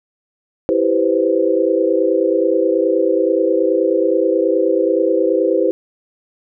sine chord, C major seventh, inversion first, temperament equal, 329.6 / 392 / 493.9 / 523.3 Hz, E4 / G4 / B4 / C5, 0 / 0 / 0 / 0 cents, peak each -18 dBFS, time 0.69-5.71 s, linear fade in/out 0 ms, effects none

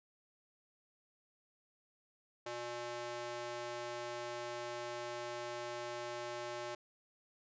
square tone with high-pass filter, 120 Hz, B2, 49 cents flat, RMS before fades -43 dBFS, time 2.46-6.75 s, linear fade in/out 5 ms, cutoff 510 Hz, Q 1.3, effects resampled to 16000 Hz

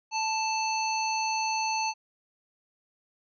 harmonic tone, 880 Hz, A5, in tune, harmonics 1 / 3 / 5 / 7, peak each -28 / -33 / -35 / -36 dBFS, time 0.11-1.94 s, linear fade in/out 50 ms, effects none

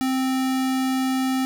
square tone, 261.6 Hz, C4, in tune, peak -21 dBFS, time 0.01-1.45 s, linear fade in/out 0 ms, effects none

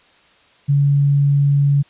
sine tone, 141.8 Hz, C#3, 40 cents sharp, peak -11 dBFS, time 0.68-1.83 s, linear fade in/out 20 ms, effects white hiss -52 dBFS RMS until 1.89 s + resampled to 8000 Hz

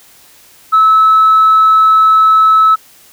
sine tone, 1300 Hz, E6, 24 cents flat, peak -3 dBFS, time 0.72-2.76 s, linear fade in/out 20 ms, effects tanh soft clip ceiling -1 dBFS + white hiss -43 dBFS RMS until 3.12 s

